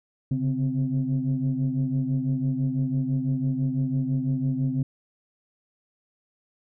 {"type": "tone cluster", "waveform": "sine", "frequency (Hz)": [134.6, 140.6, 259], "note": ["C3", "C#3", "C4"], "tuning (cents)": [49, 25, -17], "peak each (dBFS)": -26, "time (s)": [0.31, 4.83], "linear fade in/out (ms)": 5, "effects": ["tanh soft clip ceiling -16 dBFS"]}